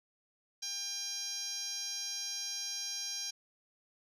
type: tone with band-pass filter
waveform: 10% pulse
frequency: 800 Hz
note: G5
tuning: 35 cents sharp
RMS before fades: -39 dBFS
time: 0.62-3.31 s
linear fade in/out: 10 ms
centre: 6000 Hz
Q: 4.7
effects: none